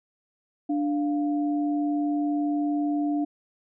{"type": "tone pair together", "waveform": "sine", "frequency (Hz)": [293.7, 698.5], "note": ["D4", "F5"], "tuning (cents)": [0, 0], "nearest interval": "octave + minor third", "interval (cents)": 1500, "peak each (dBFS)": [-23, -33], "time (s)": [0.69, 3.25], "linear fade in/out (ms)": 10, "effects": []}